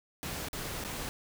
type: noise with dropouts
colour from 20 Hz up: pink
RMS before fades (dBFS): -38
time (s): 0.23-1.09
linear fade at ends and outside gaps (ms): 0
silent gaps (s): 0.485-0.531 / 0.839-0.848
effects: none